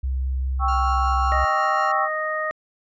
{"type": "tone with vibrato", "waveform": "sine", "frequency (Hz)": 65.41, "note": "C2", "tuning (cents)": 0, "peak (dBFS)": -21, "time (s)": [0.03, 1.45], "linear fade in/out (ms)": 10, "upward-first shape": "triangle", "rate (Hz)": 5, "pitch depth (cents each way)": 11}
{"type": "chord", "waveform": "sine", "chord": "C# diminished", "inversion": "second", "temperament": "equal", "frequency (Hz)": [784, 1108.7, 1318.5], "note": ["G5", "C#6", "E6"], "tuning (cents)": [0, 0, 0], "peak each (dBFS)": -24, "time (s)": [0.59, 2.09], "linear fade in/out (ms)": 50}
{"type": "tone with tremolo", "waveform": "sawtooth", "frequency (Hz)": 1396.9, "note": "F6", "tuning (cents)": 0, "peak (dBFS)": -29, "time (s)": [0.68, 1.92], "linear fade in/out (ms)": 5, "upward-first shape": "triangle", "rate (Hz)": 5.5, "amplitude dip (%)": 35}
{"type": "harmonic tone", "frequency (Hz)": 621, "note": "D#5", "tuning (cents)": -3, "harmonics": [1, 2, 3], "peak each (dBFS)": [-27, -27, -27], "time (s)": [1.32, 2.51], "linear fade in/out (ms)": 0}
{"effects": ["resampled to 16000 Hz"]}